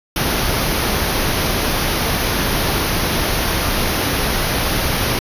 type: band-stop noise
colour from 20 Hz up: pink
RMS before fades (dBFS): -18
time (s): 0.16-5.19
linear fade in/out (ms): 2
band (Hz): 6300 to 9500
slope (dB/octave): 96
effects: resampled to 32000 Hz